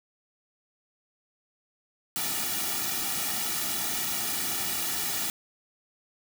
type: noise with comb filter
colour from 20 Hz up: white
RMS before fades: -30 dBFS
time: 2.16-5.3 s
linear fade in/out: 0 ms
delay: 1.9 ms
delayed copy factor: -0.85
effects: none